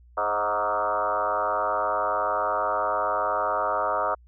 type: tone with frequency modulation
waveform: sine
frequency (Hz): 932.3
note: A#5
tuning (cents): 0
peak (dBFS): -22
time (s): 0.17-4.15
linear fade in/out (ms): 10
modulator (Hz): 101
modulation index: 4.1
effects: added 60 Hz sine -50 dBFS peak until 4.27 s